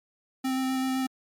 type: tone with vibrato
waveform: square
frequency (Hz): 261.6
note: C4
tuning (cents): 0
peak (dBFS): -26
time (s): 0.44-1.07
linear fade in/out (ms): 10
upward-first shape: square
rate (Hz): 7.8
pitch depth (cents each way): 8
effects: MP3 96 kbps